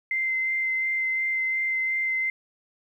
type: tone with vibrato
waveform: sine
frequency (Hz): 2076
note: C7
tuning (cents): -14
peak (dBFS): -23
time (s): 0.11-2.3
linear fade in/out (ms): 2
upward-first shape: sine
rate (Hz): 2.8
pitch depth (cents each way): 10
effects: 10-bit